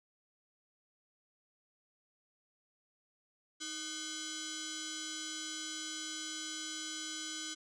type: tone with frequency modulation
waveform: sine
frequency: 1509 Hz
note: F#6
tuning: 34 cents sharp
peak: -38 dBFS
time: 3.6-7.55 s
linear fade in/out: 20 ms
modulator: 912 Hz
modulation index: 6.9
effects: tanh soft clip ceiling -35 dBFS